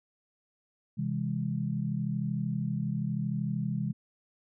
sine chord, C augmented, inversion none, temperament just, 130.81 / 163.52 / 204.4 Hz, C3 / E3 / G#3, 0 / -14 / -27 cents, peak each -33 dBFS, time 0.97-3.93 s, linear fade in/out 20 ms, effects none

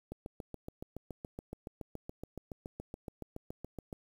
click train, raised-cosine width 2 ms, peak -28 dBFS, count 28, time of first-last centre 0.12-3.928 s, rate 7.09 Hz, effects 9-bit

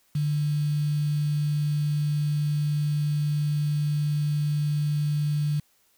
sine tone with quantisation, 148.2 Hz, D3, 16 cents sharp, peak -22 dBFS, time 0.15-5.6 s, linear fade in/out 5 ms, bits 7, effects white hiss -65 dBFS RMS until 5.97 s

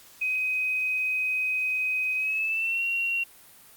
sine tone with pitch glide, 2517 to 2745 Hz, D#7 to F7, +19 to -31 cents, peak -24 dBFS, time 0.21-3.24 s, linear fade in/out 10 ms, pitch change +150 cents, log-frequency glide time 2.16-2.83 s, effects white hiss -52 dBFS RMS until 3.76 s + Opus 48 kbps

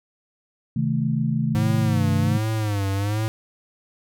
sine chord, A diminished, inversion first, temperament just, 132 / 158.4 / 220 Hz, C3 / Eb3 / A3, +16 / +31 / 0 cents, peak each -24 dBFS, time 0.76-2.38 s, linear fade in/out 5 ms
square tone with vibrato, 103.83 Hz, G#2, in tune, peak -22 dBFS, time 1.55-3.28 s, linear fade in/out 0 ms, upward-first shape sine, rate 1.3 Hz, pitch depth 110 cents each way
effects none

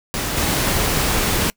pink noise with level steps, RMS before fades -23 / -19 dBFS, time 0.14-1.5 s, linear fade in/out 0 ms, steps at 0.36 s, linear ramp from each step 20 ms, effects noise-tail reverb RT60 0.1 s tail -25 dB re dry

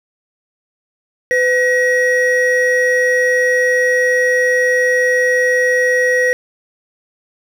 triangle tone pair together, 503 / 1902.8 Hz, B4 / A#6, +32 / +35 cents, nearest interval octave + major seventh, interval 2303 cents, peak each -12 dBFS, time 1.31-6.33 s, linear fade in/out 0 ms, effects none

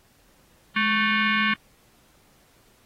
sine tone with frequency modulation, 210.7 Hz, G#3, 25 cents sharp, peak -19 dBFS, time 0.76-1.54 s, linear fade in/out 5 ms, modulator 659 Hz, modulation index 3.8, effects pink hiss -60 dBFS RMS until 2.85 s + AAC 48 kbps

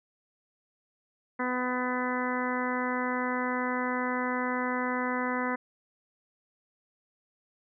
harmonic tone, 250.7 Hz, B3, 26 cents sharp, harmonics 1 / 2 / 3 / 4 / 5 / 6 / 7 / 8, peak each -32 / -35 / -39 / -34 / -38 / -38 / -38 / -38 dBFS, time 1.39-5.56 s, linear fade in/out 10 ms, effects none

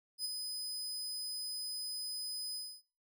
sawtooth tone with ADSR envelope, 5010 Hz, D#8, 11 cents sharp, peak -31 dBFS, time 0.18-2.82 s, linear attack 67 ms, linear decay 20 ms, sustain -5 dB, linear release 270 ms, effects noise-tail reverb RT60 0.5 s tail -21 dB re dry

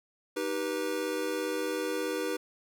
square chord, Eb augmented, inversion none, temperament just, 311.1 / 388.9 / 486.1 Hz, Eb4 / G4 / B4, 0 / -14 / -28 cents, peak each -36 / -36 / -34 dBFS, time 0.36-2.37 s, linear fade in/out 10 ms, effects none

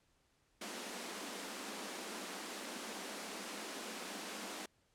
pink high-pass noise, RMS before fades -45 dBFS, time 0.61-4.66 s, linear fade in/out 5 ms, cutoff 190 Hz, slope 96 dB/octave, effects pink hiss -75 dBFS RMS until 4.94 s + low-pass 10000 Hz 12 dB/octave

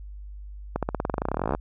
accelerating click train, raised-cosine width 1 ms, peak -11 dBFS, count 25, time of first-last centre 0.76-1.549 s, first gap 67 ms, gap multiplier 0.93, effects added 50 Hz sine -37 dBFS peak until 1.6 s

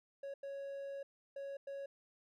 triangle tone bursts at uneven times, 554.4 Hz, C#5, in tune, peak -40 dBFS, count 4, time 0.23-0.34 / 0.43-1.03 / 1.36-1.57 / 1.67-1.86 s, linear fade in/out 5 ms, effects none

